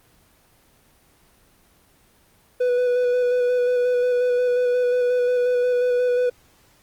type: tone with vibrato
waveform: triangle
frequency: 493.9 Hz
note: B4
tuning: in tune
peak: -15 dBFS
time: 2.6-6.3 s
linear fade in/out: 10 ms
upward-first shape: square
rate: 5.6 Hz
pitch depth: 13 cents each way
effects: pink hiss -57 dBFS RMS until 6.82 s + Opus 24 kbps